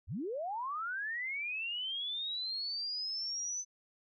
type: linear sweep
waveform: sine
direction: up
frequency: 55.5 to 6100 Hz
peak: -35 dBFS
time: 0.07-3.65 s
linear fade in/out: 50 ms
effects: none